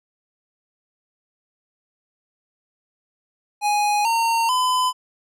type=tone with pitch steps; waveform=square; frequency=830.6 / 916.3 / 1010.8 Hz; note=G#5 / A#5 / B5; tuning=0 / -30 / +40 cents; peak=-18 dBFS; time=3.61-4.93 s; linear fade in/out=50 ms; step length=440 ms; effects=low-pass 12000 Hz 12 dB/octave